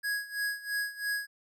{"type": "tone with tremolo", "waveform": "square", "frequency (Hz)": 1661.2, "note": "G#6", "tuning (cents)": 0, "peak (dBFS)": -29, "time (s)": [0.03, 1.27], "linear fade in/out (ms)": 20, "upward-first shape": "sine", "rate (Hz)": 3, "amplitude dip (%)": 85, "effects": []}